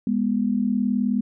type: tone pair together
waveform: sine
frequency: 205.5 / 244.6 Hz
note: G#3 / B3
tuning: -18 / -16 cents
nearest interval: minor third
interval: 302 cents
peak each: -22 dBFS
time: 0.07-1.21 s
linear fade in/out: 2 ms
effects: none